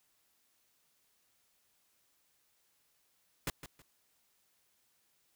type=noise with echo; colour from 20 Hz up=pink; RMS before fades=-35 dBFS; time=3.47-3.5 s; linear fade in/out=2 ms; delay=160 ms; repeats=2; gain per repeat=-12 dB; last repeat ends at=3.82 s; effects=white hiss -74 dBFS RMS until 5.35 s